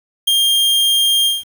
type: tone with ADSR envelope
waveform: 45% pulse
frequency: 3208 Hz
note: G7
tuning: 39 cents sharp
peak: -8 dBFS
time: 0.27-1.44 s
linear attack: 11 ms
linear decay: 3 ms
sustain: -3 dB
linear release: 180 ms
effects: 7-bit